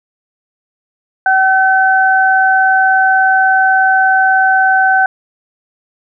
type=tone pair together; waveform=sine; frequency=762 / 1525.5 Hz; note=G5 / G6; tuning=-49 / -48 cents; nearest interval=octave; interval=1201 cents; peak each=-10 dBFS; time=1.26-5.06 s; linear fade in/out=2 ms; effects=none